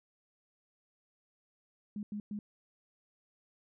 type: tone bursts at uneven times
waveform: sine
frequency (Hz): 207.7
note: G#3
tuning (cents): 0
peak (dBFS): -36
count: 3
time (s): 1.96-2.03 / 2.12-2.2 / 2.31-2.39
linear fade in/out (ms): 2
effects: none